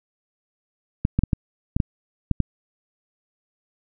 clicks, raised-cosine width 5 ms, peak -6 dBFS, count 8, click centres 1.051 / 1.19 / 1.236 / 1.332 / 1.765 / 1.802 / 2.313 / 2.403 s, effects none

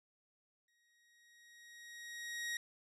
sawtooth tone with exponential growth, 1890 Hz, A#6, 23 cents sharp, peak -33 dBFS, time 0.68-2.57 s, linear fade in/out 2 ms, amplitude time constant 410 ms, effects low-pass 10000 Hz 12 dB/octave

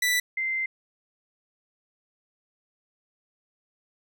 sawtooth / sine tone pair in turn, 1975.5 / 2081 Hz, B6 / C7, 0 / -10 cents, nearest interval minor second, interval 90 cents, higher second, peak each -18 / -25 dBFS, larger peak first, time 0.02-0.2 / 0.37-0.66 s, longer second, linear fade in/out 5 ms, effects none

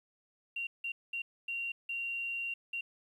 sine tone bursts at uneven times, 2760 Hz, F7, 21 cents flat, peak -34 dBFS, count 6, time 0.56-0.67 / 0.84-0.92 / 1.13-1.22 / 1.48-1.72 / 1.89-2.54 / 2.73-2.81 s, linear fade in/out 5 ms, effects 11-bit

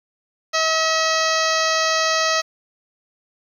harmonic tone with a mistuned harmonic, 641 Hz, E5, 49 cents flat, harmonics 1 / 2 / 3 / 4 / 5 / 6 / 7 / 8 / 9 / 10, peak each -23 / -22 / -24 / -28 / -31 / -28 / -28 / -28 / -31 / -29 dBFS, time 0.53-2.42 s, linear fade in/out 20 ms, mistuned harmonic 6, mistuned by +48 cents, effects 8-bit

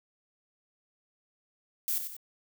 violet noise with echo, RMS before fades -30 dBFS, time 1.88-1.98 s, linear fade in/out 0 ms, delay 93 ms, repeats 2, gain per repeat -7 dB, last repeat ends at 2.166 s, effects none

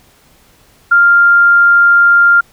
sine tone, 1396.9 Hz, F6, in tune, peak -4 dBFS, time 0.91-2.41 s, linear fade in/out 10 ms, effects pink hiss -48 dBFS RMS until 2.52 s

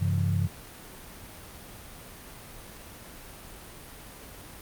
sine tone cluster, 96.5 / 134.5 / 167.7 Hz, G2 / C3 / E3, -27 / +48 / +30 cents, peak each -25 / -30 / -30 dBFS, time 0-0.48 s, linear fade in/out 20 ms, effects pink hiss -45 dBFS RMS until 4.61 s + Opus 32 kbps

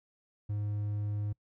triangle tone, 103.83 Hz, G#2, in tune, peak -29 dBFS, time 0.49-1.33 s, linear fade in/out 10 ms, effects noise-tail reverb RT60 0.1 s tail -26 dB re dry

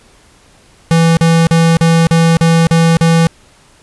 square tone bursts, 165.3 Hz, E3, 5 cents sharp, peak -7 dBFS, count 8, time 0.91-3.27 s, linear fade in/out 0 ms, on 260 ms, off 40 ms, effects pink hiss -46 dBFS RMS until 3.82 s + resampled to 24000 Hz

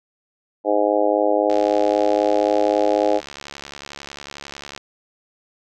harmonic tone, 103.83 Hz, G#2, in tune, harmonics 3 / 4 / 5 / 6 / 7 / 8, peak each -23 / -23 / -20 / -21 / -25 / -25 dBFS, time 0.64-3.21 s, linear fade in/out 50 ms
click train, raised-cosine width 0.2 ms, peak -16 dBFS, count 234, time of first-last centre 1.5-4.777 s, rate 71.1 Hz
effects none

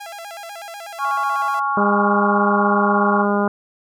sawtooth tone with vibrato, 740 Hz, F#5, in tune, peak -28 dBFS, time 0-1.6 s, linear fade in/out 10 ms, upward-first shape square, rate 8.1 Hz, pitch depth 170 cents each way
sine chord, Db major, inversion second, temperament equal, 830.6 / 1108.7 / 1396.9 Hz, Ab5 / Db6 / F6, 0 / 0 / 0 cents, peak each -23 / -20 / -25 dBFS, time 0.98-3.26 s, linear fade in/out 50 ms
harmonic tone, 203.5 Hz, G#3, 35 cents flat, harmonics 1 / 2 / 3 / 4 / 5 / 6 / 7, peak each -19 / -22 / -24 / -25 / -26 / -27 / -27 dBFS, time 1.77-3.48 s, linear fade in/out 2 ms
effects none

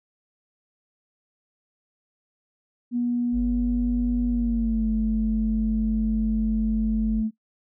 sine tone with pitch glide, 241.7 to 219.1 Hz, B3 to A3, -37 to -7 cents, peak -21 dBFS, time 2.91-7.31 s, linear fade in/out 50 ms, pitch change -170 cents, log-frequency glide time 4.27-4.88 s
sine tone, 50.3 Hz, G1, 45 cents sharp, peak -25 dBFS, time 3.32-7.24 s, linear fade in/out 50 ms
effects noise-tail reverb RT60 0.1 s tail -18 dB re dry + tanh soft clip ceiling -13 dBFS

